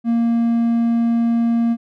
triangle tone, 232.6 Hz, A#3, 4 cents flat, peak -12 dBFS, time 0.04-1.77 s, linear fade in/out 50 ms, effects none

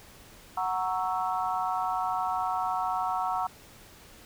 sine chord, F# dominant seventh, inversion none, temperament equal, 740 / 932.3 / 1108.7 / 1318.5 Hz, F#5 / A#5 / C#6 / E6, 0 / 0 / 0 / 0 cents, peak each -30 / -32 / -34 / -34 dBFS, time 0.57-3.47 s, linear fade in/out 5 ms, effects pink hiss -52 dBFS RMS until 4.25 s

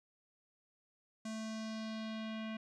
square tone with low-pass filter sweep, 220 Hz, A3, in tune, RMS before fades -42 dBFS, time 1.25-2.57 s, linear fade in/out 5 ms, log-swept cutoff 7500 to 2700 Hz, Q 2.1, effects none

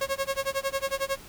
sawtooth tone with tremolo, 545 Hz, C#5, 29 cents flat, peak -20 dBFS, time 0.01-1.18 s, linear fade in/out 2 ms, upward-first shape sine, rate 11 Hz, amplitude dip 100%, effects pink hiss -47 dBFS RMS until 1.28 s

